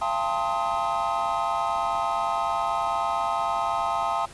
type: tone cluster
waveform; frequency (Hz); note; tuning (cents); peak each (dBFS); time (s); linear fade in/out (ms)
triangle; 681 / 805 / 894 / 1052 / 1262; F5 / G5 / A5 / C6 / D#6; -44 / +46 / +27 / +9 / +24; -28; 0.01-4.26; 10
effects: pink hiss -46 dBFS RMS until 4.33 s + resampled to 24000 Hz